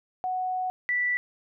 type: tone pair in turn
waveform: sine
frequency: 740 / 1967.6 Hz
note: F#5 / B6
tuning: 0 / -7 cents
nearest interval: octave + perfect fourth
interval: 1693 cents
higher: second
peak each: -26 / -23 dBFS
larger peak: second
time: 0.24-0.7 / 0.89-1.17 s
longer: first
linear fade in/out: 0 ms
effects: none